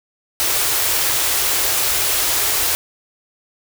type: band-stop noise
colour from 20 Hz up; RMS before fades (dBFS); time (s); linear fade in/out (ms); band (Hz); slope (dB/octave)
white; -18; 0.4-2.75; 0; 130 to 300; 48
effects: none